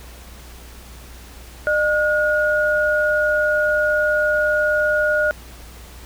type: tone pair together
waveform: sine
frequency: 605.9 / 1441 Hz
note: D#5 / F#6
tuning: -46 / -46 cents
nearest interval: octave + minor third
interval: 1500 cents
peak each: -18 dBFS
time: 1.67-5.31 s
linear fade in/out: 0 ms
effects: added 60 Hz sine -39 dBFS peak until 6.05 s + pink hiss -43 dBFS RMS until 6.05 s